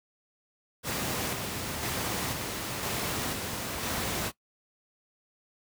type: noise with tremolo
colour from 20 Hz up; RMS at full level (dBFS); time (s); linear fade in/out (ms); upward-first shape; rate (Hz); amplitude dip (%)
pink; -31; 0.83-4.32; 50; square; 1; 30
effects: noise-tail reverb RT60 0.1 s tail -19 dB re dry + high-pass 80 Hz 12 dB/octave